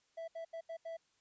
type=tone bursts at uneven times; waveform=triangle; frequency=659.3 Hz; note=E5; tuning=in tune; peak=-39 dBFS; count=5; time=0.17-0.28 / 0.35-0.45 / 0.53-0.61 / 0.69-0.77 / 0.85-0.97 s; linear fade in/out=10 ms; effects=white hiss -75 dBFS RMS until 1.2 s + resampled to 16000 Hz